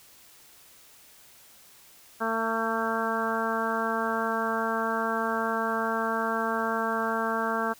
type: harmonic tone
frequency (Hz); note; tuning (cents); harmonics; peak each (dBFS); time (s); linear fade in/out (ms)
225.2; A3; +40; 1 / 2 / 3 / 4 / 5 / 6 / 7; -33 / -33 / -33 / -33 / -33 / -33 / -33; 2.2-7.74; 20
effects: white hiss -54 dBFS RMS until 7.79 s